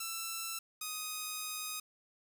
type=tone pair in turn; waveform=5% pulse; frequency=1335 / 1249.6 Hz; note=E6 / D#6; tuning=+22 / +7 cents; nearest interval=minor second; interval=115 cents; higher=first; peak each=-26 dBFS; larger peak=neither; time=0-0.59 / 0.81-1.8 s; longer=second; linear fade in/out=5 ms; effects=10-bit